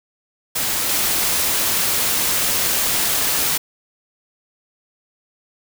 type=noise with level steps; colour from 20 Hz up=white; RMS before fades=-21 / -19 dBFS; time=0.55-3.58 s; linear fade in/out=10 ms; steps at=0.89 s; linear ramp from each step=2 ms; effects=none